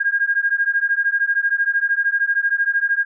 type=beating tone pair; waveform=sine; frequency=1616 / 1629 Hz; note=G#6 / G#6; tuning=-48 / -34 cents; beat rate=13 Hz; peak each=-19 dBFS; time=0-3.05 s; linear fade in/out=10 ms; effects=none